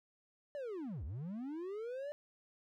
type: linear two-way sweep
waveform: triangle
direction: down then up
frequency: 597 to 61.8 to 597 Hz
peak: -38 dBFS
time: 0.55-2.12 s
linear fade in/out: 0 ms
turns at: 1.04 s
effects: none